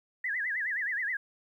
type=tone with vibrato; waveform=sine; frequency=1819 Hz; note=A#6; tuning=43 cents flat; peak=-29 dBFS; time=0.24-1.17 s; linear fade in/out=5 ms; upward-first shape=sine; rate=9.5 Hz; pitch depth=200 cents each way; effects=11-bit